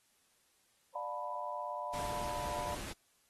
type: chord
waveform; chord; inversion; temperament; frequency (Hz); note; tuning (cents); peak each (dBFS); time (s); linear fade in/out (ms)
sine; B half-diminished seventh; first; just; 592.7 / 711.2 / 889 / 987.8; D5 / F5 / A5 / B5; +16 / +31 / +18 / 0; -43 / -44 / -46 / -40; 0.95-2.75; 5
type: noise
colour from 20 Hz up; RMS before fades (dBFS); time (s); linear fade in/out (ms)
pink; -44; 1.93-2.93; 10
effects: white hiss -72 dBFS RMS until 3.29 s + AAC 32 kbps